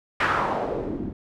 white noise with low-pass filter sweep, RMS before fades -26 dBFS, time 0.2-1.13 s, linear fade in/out 5 ms, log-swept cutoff 1800 to 210 Hz, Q 2.5, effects none

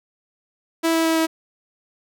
sawtooth tone with pitch steps, 328.5 / 326.6 / 324.7 / 322.9 Hz, E4 / E4 / E4 / E4, -6 / -16 / -26 / -36 cents, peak -13 dBFS, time 0.83-1.27 s, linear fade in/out 20 ms, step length 110 ms, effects none

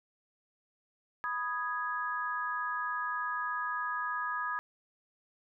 sine chord, G# minor, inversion first, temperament equal, 987.8 / 1244.5 / 1661.2 Hz, B5 / D#6 / G#6, 0 / 0 / 0 cents, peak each -38 / -35 / -36 dBFS, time 1.24-4.59 s, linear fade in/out 0 ms, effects none

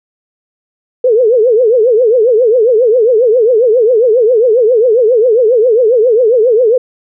sine tone with vibrato, 467.4 Hz, A#4, 5 cents sharp, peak -5 dBFS, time 1.04-6.78 s, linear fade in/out 5 ms, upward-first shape triangle, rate 7.4 Hz, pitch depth 220 cents each way, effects none

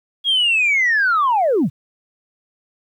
sine linear sweep, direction down, 3322 to 103.83 Hz, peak -12 dBFS, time 0.24-1.7 s, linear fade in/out 50 ms, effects tanh soft clip ceiling -10 dBFS + 9-bit

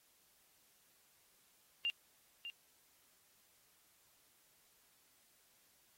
sine tone with echo, 2794 Hz, F7, in tune, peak -33 dBFS, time 1.85-1.9 s, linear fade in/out 0 ms, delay 600 ms, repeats 1, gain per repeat -10 dB, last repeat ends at 2.5 s, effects white hiss -71 dBFS RMS until 5.97 s + AAC 48 kbps

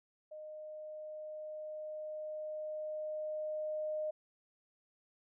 sine tone with level ramp, 615 Hz, D#5, 20 cents flat, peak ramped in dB -45 to -34 dBFS, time 0.31-4.11 s, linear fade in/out 10 ms, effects none

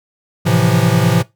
square chord, F major seventh, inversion first, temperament equal, 110 / 130.81 / 164.81 / 174.61 Hz, A2 / C3 / E3 / F3, 0 / 0 / 0 / 0 cents, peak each -17 dBFS, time 0.45-1.23 s, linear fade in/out 20 ms, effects noise-tail reverb RT60 0.2 s tail -20 dB re dry

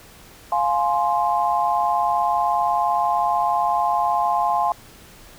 sine chord, F minor, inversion none, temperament just, 698.5 / 838.1 / 1047.7 Hz, F5 / Ab5 / C6, 0 / +16 / +2 cents, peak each -22 / -21 / -22 dBFS, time 0.52-4.72 s, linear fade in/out 2 ms, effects pink hiss -46 dBFS RMS until 5.38 s

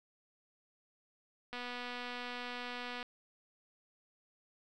click train, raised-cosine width 0.3 ms, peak -27 dBFS, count 368, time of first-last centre 1.53-3.028 s, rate 245 Hz, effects none

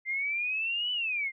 sine exponential two-way sweep, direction up then down, 2076 to 3001 to 2076 Hz, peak -28 dBFS, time 0.05-1.32 s, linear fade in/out 50 ms, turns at 0.92 s, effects none

